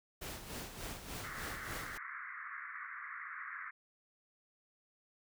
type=noise with tremolo; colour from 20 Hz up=pink; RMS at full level=-43 dBFS; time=0.21-1.98 s; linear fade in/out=10 ms; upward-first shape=sine; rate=3.4 Hz; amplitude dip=60%
type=band-pass noise; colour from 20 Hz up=white; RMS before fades=-46 dBFS; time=1.23-3.71 s; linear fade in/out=10 ms; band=1100 to 2100 Hz; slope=96 dB/octave
effects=none